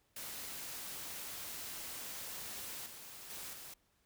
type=noise with level steps; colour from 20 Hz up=white; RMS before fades=-45 / -51 / -46 / -50 dBFS; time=0.16-3.74 s; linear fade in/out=5 ms; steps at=2.86 / 3.3 / 3.53 s; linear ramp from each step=2 ms; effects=pink hiss -75 dBFS RMS until 4.05 s